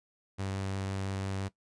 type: tone with vibrato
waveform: sawtooth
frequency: 96.9 Hz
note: G2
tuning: 20 cents flat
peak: -29 dBFS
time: 0.38-1.49 s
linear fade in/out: 20 ms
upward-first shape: sine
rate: 5.9 Hz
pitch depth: 8 cents each way
effects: noise-tail reverb RT60 0.1 s tail -17 dB re dry + resampled to 22050 Hz